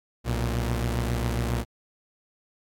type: tone pair together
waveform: sawtooth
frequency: 62.12 / 116.9 Hz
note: B1 / A#2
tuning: +11 / +5 cents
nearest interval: major seventh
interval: 1094 cents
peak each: -23 / -24 dBFS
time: 0.24-1.65 s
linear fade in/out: 50 ms
effects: AAC 64 kbps